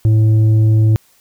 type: tone with tanh clipping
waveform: triangle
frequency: 109.2 Hz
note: A2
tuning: 13 cents flat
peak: -9 dBFS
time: 0.05-0.96 s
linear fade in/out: 0 ms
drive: 10 dB
effects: white hiss -53 dBFS RMS until 1.2 s